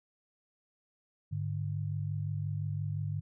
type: tone pair together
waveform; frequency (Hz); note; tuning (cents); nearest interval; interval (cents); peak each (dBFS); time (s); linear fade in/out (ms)
sine; 102.3 / 148.06; G#2 / D3; -26 / +14; tritone; 640; -34 / -35; 1.31-3.21; 20
effects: none